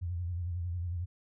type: tone with vibrato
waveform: sine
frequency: 87.31 Hz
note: F2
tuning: in tune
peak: -32 dBFS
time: 0.01-1.06 s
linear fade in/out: 20 ms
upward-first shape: sine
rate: 11 Hz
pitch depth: 74 cents each way
effects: none